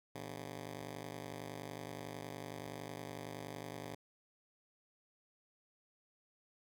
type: ring-modulated tone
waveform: 10% pulse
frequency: 138.9 Hz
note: C#3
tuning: 4 cents sharp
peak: -33 dBFS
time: 0.15-3.95 s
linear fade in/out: 2 ms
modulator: 25.4 Hz
effects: none